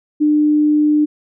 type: tone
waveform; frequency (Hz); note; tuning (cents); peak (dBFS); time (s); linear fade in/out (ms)
sine; 300; D4; +37; -10; 0.2-1.06; 20
effects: none